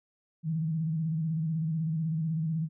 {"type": "tone with vibrato", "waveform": "sine", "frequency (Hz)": 160, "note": "D#3", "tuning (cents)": 49, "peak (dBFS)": -27, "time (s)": [0.43, 2.69], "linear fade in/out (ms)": 50, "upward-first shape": "square", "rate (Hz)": 16, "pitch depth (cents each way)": 58, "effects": []}